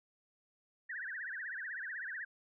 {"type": "tone with vibrato", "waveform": "sine", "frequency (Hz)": 1704, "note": "G#6", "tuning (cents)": 44, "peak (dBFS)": -39, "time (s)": [0.89, 2.25], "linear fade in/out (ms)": 10, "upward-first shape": "triangle", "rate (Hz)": 16, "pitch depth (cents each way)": 250, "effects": []}